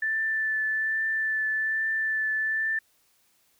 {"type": "tone with vibrato", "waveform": "sine", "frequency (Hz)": 1760, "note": "A6", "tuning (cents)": 0, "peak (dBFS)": -24, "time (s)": [0.02, 2.79], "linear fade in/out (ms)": 5, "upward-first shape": "triangle", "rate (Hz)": 1.2, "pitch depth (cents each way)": 16, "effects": ["white hiss -66 dBFS RMS until 3.59 s"]}